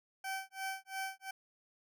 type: tone with tremolo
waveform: 20% pulse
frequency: 770 Hz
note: G5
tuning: 31 cents flat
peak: -31 dBFS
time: 0.24-1.31 s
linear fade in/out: 5 ms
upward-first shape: sine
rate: 2.9 Hz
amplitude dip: 100%
effects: none